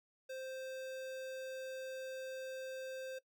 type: tone with notch filter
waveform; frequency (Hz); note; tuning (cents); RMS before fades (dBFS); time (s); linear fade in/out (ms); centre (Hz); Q
square; 523.3; C5; 0; -45; 0.29-3.19; 10; 11000; 1.8
effects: noise-tail reverb RT60 0.1 s tail -18 dB re dry